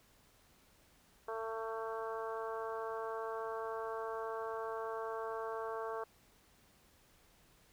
harmonic tone, 223.8 Hz, A3, 30 cents sharp, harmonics 2 / 3 / 4 / 5 / 6 / 7, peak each -41 / -45 / -46 / -45 / -50 / -52 dBFS, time 1.28-6.04 s, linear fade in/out 5 ms, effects pink hiss -67 dBFS RMS until 7.72 s

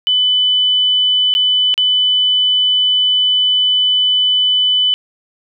sine tone with dropouts, 3000 Hz, F#7, 23 cents sharp, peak -10 dBFS, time 0.07-4.94 s, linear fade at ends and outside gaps 0 ms, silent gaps 1.34-1.35 / 1.741-1.778 s, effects none

